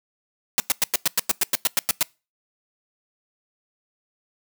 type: noise bursts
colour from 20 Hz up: white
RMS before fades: -19 dBFS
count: 13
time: 0.58-2.028 s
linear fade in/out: 0 ms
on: 20 ms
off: 99 ms
effects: noise-tail reverb RT60 0.3 s tail -25 dB re dry + high-pass 150 Hz 12 dB/octave